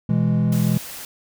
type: chord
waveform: triangle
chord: E major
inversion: second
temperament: equal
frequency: 123.47 / 164.81 / 207.7 Hz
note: B2 / E3 / G#3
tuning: 0 / 0 / 0 cents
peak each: -19 / -18 / -19 dBFS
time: 0.09-0.78 s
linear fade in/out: 5 ms
type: noise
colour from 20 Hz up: white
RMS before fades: -35 dBFS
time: 0.52-1.05 s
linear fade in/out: 2 ms
effects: none